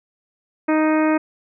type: harmonic tone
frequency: 311.1 Hz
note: D#4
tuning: in tune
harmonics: 1 / 2 / 3 / 4 / 5 / 6 / 7 / 8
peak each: -16 / -22 / -26 / -28 / -30 / -32 / -33 / -34 dBFS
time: 0.68-1.18 s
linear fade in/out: 10 ms
effects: none